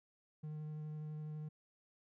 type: tone with vibrato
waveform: triangle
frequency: 152.9 Hz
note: D#3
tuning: 30 cents flat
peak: -40 dBFS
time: 0.43-1.49 s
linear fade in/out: 10 ms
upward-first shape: sine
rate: 12 Hz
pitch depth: 10 cents each way
effects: none